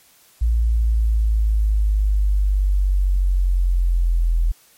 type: linear sweep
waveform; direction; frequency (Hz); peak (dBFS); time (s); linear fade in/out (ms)
sine; down; 57.4 to 41.2; -14; 0.41-4.52; 10
effects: white hiss -53 dBFS RMS until 4.77 s + MP3 64 kbps